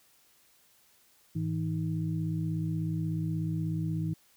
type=tone cluster; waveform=sine; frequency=104.8 / 161.3 / 313 Hz; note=G#2 / E3 / D#4; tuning=+16 / -37 / +10 cents; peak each=-35 / -30 / -38 dBFS; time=1.35-4.14 s; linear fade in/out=10 ms; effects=white hiss -64 dBFS RMS until 4.36 s